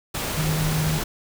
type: tone in noise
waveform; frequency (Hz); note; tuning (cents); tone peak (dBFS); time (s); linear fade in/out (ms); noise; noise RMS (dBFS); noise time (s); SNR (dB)
sine; 155.6; D#3; 0; -22; 0.37-0.99; 10; pink; -27; 0.14-1.04; +2
effects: none